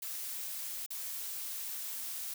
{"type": "noise with dropouts", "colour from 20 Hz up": "blue", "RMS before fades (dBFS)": -40, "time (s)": [0.02, 2.34], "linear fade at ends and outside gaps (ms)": 5, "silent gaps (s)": [0.863, 0.904], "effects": []}